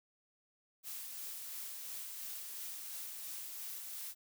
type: noise with tremolo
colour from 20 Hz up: blue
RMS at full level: -44 dBFS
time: 0.83-4.15 s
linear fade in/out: 50 ms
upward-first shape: sine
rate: 2.9 Hz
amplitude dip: 25%
effects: none